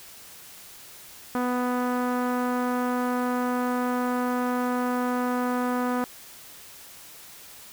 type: tone with low-pass filter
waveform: sawtooth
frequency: 247.9 Hz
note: B3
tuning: 7 cents sharp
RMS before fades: -26 dBFS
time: 1.35-6.04 s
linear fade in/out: 0 ms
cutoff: 1300 Hz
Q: 1.9
effects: white hiss -46 dBFS RMS until 7.72 s